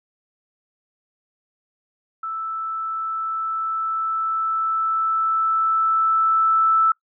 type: tone with level ramp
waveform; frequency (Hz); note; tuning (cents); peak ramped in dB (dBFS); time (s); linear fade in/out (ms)
sine; 1318.5; E6; 0; -25 to -13; 2.23-6.92; 5
effects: noise-tail reverb RT60 0.1 s tail -23 dB re dry